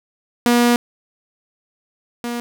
sawtooth tone pair in turn, 240 / 238.6 Hz, B3 / A#3, -49 / +41 cents, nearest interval unison, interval 10 cents, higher first, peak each -8 / -19 dBFS, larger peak first, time 0.46-0.76 / 2.24-2.4 s, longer first, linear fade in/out 0 ms, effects none

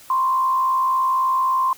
sine tone with frequency modulation, 1046.5 Hz, C6, in tune, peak -16 dBFS, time 0.1-1.73 s, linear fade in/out 2 ms, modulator 63.6 Hz, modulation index 0.44, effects white hiss -46 dBFS RMS until 1.77 s

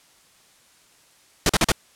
pink noise bursts, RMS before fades -17 dBFS, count 4, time 1.46-1.719 s, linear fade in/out 2 ms, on 34 ms, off 41 ms, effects white hiss -56 dBFS RMS until 1.95 s + low-pass 10000 Hz 12 dB/octave

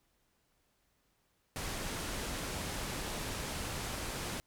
pink low-pass noise, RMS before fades -39 dBFS, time 1.56-4.4 s, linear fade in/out 0 ms, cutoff 12000 Hz, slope 24 dB/octave, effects pink hiss -75 dBFS RMS until 4.46 s

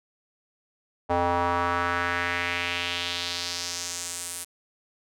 square tone with band-pass filter sweep, 87.31 Hz, F2, in tune, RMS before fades -28 dBFS, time 1.09-4.45 s, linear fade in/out 20 ms, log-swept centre 750 to 10000 Hz, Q 2.2, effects none

